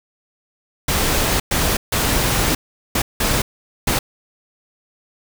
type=noise bursts at uneven times; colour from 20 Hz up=pink; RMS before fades=-18 dBFS; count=6; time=0.88-1.4 / 1.51-1.77 / 1.92-2.55 / 2.95-3.02 / 3.2-3.42 / 3.87-3.99 s; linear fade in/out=5 ms; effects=none